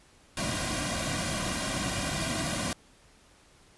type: noise with comb filter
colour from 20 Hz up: pink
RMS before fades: -31 dBFS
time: 0.37-2.73 s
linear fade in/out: 2 ms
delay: 2.3 ms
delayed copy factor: -0.95
effects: pink hiss -59 dBFS RMS until 3.77 s + resampled to 24000 Hz